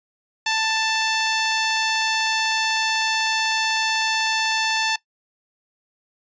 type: tone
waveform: 10% pulse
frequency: 884 Hz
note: A5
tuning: 8 cents sharp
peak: -11 dBFS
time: 0.46-4.96 s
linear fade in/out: 5 ms
effects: noise-tail reverb RT60 0.1 s tail -18 dB re dry + resampled to 16000 Hz